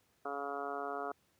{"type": "harmonic tone", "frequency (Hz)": 141.2, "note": "C#3", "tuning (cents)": 32, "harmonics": [2, 3, 4, 5, 6, 7, 8, 9, 10], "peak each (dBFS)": [-49, -43, -48, -41, -52, -50, -47, -44, -48], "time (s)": [0.25, 1.12], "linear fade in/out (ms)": 5, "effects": ["pink hiss -73 dBFS RMS until 1.39 s", "high-pass 80 Hz 12 dB/octave"]}